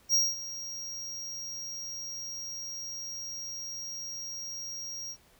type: tone with ADSR envelope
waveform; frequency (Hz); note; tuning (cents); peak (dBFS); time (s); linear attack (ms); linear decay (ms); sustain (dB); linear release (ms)
square; 5630; F8; +13; -21; 0.09-5.17; 50; 210; -16; 64
effects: pink hiss -62 dBFS RMS until 5.39 s